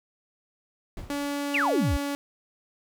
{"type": "noise with exponential decay", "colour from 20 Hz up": "brown", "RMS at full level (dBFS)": -34, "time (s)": [0.97, 1.42], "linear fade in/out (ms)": 2, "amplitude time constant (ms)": 96}
{"type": "tone with pitch glide", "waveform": "sawtooth", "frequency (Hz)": [285.6, 283.8], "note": ["D4", "C#4"], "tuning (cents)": [-48, 41], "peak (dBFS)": -24, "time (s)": [1.1, 2.15], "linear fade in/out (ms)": 0, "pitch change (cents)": -11, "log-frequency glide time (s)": [1.45, 1.71]}
{"type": "exponential sweep", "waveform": "sine", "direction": "down", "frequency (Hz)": [2960, 51.91], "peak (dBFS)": -22, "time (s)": [1.54, 1.97], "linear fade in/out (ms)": 5}
{"effects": []}